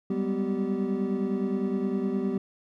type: tone cluster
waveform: triangle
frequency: 192.2 / 201.9 / 248.8 / 387.2 Hz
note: G3 / G#3 / B3 / G4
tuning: -34 / -49 / +13 / -21 cents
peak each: -29 dBFS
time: 0.1-2.38 s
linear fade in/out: 5 ms
effects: none